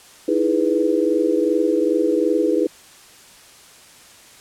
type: chord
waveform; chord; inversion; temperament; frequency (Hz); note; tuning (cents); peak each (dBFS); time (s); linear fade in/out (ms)
sine; E major seventh; third; equal with one note detuned; 311.1 / 333.7 / 415.3 / 493.9; D#4 / E4 / G#4 / B4; 0 / +21 / 0 / 0; -21; 0.28-2.67; 5
effects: white hiss -46 dBFS RMS until 4.4 s + low-pass 10000 Hz 12 dB/octave